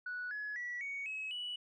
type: tone with pitch steps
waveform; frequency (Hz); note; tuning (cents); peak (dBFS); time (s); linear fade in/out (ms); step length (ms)
sine; 1474 / 1693.2 / 1945 / 2234 / 2566 / 2948; F#6 / G#6 / B6 / C#7 / E7 / F#7; -7 / +33 / -27 / +13 / -47 / -7; -37; 0.06-1.56; 5; 250
effects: tanh soft clip ceiling -34 dBFS